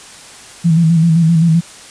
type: tone with vibrato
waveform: sine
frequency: 164.81 Hz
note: E3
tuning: in tune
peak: -7 dBFS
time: 0.64-1.61 s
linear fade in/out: 20 ms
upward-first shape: square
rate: 7.7 Hz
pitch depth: 50 cents each way
effects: white hiss -36 dBFS RMS until 1.9 s + resampled to 22050 Hz